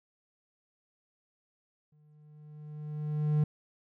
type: tone with exponential growth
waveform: triangle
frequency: 150.8 Hz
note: D3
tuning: 46 cents sharp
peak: -20 dBFS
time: 1.92-3.44 s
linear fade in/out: 5 ms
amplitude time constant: 330 ms
effects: none

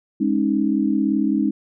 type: chord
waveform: sine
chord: Ab suspended fourth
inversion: none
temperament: equal with one note detuned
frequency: 207.7 / 272.9 / 311.1 Hz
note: Ab3 / Db4 / Eb4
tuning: 0 / -27 / 0 cents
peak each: -21 dBFS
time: 0.2-1.51 s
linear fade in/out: 10 ms
effects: none

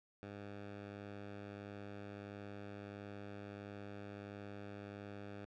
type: tone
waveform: 10% pulse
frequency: 101.5 Hz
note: G#2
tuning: 39 cents flat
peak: -39 dBFS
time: 0.23-5.45 s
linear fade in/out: 0 ms
effects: low-pass 3000 Hz 12 dB/octave

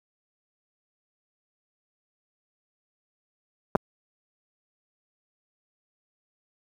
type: clicks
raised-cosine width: 1 ms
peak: -7 dBFS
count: 2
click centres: 3.752 / 3.757 s
effects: high-pass 80 Hz 12 dB/octave + 8-bit

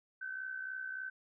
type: tone with amplitude modulation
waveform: sine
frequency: 1531 Hz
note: G6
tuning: 41 cents flat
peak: -36 dBFS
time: 0.21-1.1 s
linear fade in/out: 10 ms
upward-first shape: sine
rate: 63.4 Hz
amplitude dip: 60%
effects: none

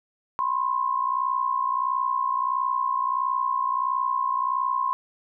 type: tone pair together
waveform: sine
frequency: 1007.5 / 1069 Hz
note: B5 / C6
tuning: +34 / +37 cents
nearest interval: minor second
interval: 103 cents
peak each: -26 / -24 dBFS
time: 0.39-4.93 s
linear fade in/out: 0 ms
effects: none

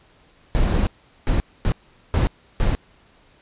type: noise bursts at uneven times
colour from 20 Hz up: brown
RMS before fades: -18 dBFS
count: 5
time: 0.55-0.87 / 1.27-1.4 / 1.65-1.72 / 2.14-2.27 / 2.6-2.75 s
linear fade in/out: 0 ms
effects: pink hiss -55 dBFS RMS until 3.41 s + resampled to 8000 Hz

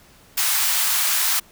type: high-pass noise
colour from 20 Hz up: white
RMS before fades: -20 dBFS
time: 0.37-1.4 s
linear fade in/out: 10 ms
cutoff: 830 Hz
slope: 24 dB/octave
effects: pink hiss -51 dBFS RMS until 1.51 s

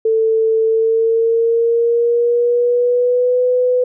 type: tone with pitch glide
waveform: sine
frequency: 444.9 to 499.4 Hz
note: A4 to B4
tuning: +19 to +19 cents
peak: -11 dBFS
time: 0.05-3.84 s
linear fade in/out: 5 ms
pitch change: +200 cents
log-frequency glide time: 0.65-3.42 s
effects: none

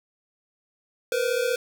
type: tone pair together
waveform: square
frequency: 473.1 / 508.6 Hz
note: A#4 / C5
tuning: +26 / -49 cents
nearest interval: minor second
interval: 125 cents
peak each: -26 dBFS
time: 1.12-1.56 s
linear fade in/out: 2 ms
effects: none

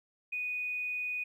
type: tone with tanh clipping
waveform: triangle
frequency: 2480 Hz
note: D#7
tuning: 6 cents flat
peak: -32 dBFS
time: 0.32-1.24 s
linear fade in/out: 10 ms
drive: 2 dB
effects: none

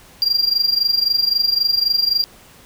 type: tone with amplitude modulation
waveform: triangle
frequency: 4765 Hz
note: D8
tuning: 24 cents sharp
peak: -10 dBFS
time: 0.22-2.24 s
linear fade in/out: 0 ms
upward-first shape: sine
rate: 23.8 Hz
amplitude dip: 80%
effects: pink hiss -46 dBFS RMS until 2.65 s

